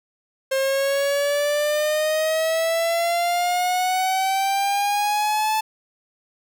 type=exponential sweep; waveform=45% pulse; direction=up; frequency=532 to 874 Hz; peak=-19 dBFS; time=0.51-5.61 s; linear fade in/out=10 ms; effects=none